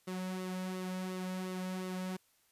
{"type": "tone with flanger", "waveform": "sawtooth", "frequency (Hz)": 185, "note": "F#3", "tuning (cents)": 0, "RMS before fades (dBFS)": -39, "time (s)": [0.07, 2.17], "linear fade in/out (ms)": 10, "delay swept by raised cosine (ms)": [1.2, 2.9], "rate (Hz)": 2.8, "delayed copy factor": -0.55, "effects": ["white hiss -71 dBFS RMS until 2.51 s", "resampled to 32000 Hz"]}